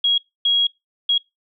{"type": "tone bursts at uneven times", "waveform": "sine", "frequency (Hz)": 3300, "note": "G#7", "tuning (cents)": -12, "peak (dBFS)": -14, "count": 3, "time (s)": [[0.04, 0.18], [0.45, 0.67], [1.09, 1.18]], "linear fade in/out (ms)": 5, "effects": ["noise-tail reverb RT60 0.2 s tail -25 dB re dry"]}